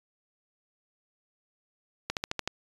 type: slowing click train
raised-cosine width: 0.2 ms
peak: -12 dBFS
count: 6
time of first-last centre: 2.1-2.476 s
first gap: 68 ms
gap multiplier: 1.05
effects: resampled to 24000 Hz